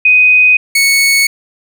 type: tone pair in turn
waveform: sine / sawtooth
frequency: 2500 / 2213 Hz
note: D#7 / C#7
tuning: +8 / -3 cents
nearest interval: major second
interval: 211 cents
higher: first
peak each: -4 dBFS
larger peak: neither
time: 0.05-0.57 / 0.75-1.27 s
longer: neither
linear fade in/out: 5 ms
effects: none